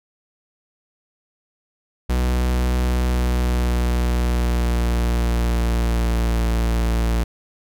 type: tone with pitch glide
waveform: 45% pulse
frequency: 61.74 to 57.27 Hz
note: B1 to A#1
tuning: 0 to -30 cents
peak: -17 dBFS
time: 2.09-7.24 s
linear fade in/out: 10 ms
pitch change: -130 cents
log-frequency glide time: 2.98-6.42 s
effects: none